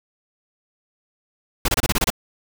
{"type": "noise bursts", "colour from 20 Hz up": "pink", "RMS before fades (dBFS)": -18, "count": 8, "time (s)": [1.65, 2.103], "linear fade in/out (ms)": 5, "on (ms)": 33, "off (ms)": 27, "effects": []}